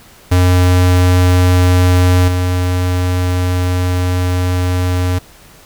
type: tone with level steps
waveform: square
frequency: 90.3 Hz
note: F#2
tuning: 42 cents flat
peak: -8 / -13 dBFS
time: 0.31-5.19 s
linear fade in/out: 10 ms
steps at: 2.28 s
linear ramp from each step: 2 ms
effects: pink hiss -42 dBFS RMS until 5.65 s